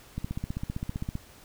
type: click train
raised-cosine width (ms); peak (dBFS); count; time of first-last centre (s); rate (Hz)
5; -19; 16; 0.18-1.154; 15.4
effects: pink hiss -53 dBFS RMS until 1.44 s